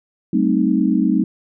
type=chord; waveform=sine; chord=A half-diminished seventh; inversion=third; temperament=equal with one note detuned; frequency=191.3 / 220 / 261.6 / 311.1 Hz; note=G3 / A3 / C4 / Eb4; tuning=-42 / 0 / 0 / 0 cents; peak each=-19 dBFS; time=0.33-1.24 s; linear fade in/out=5 ms; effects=none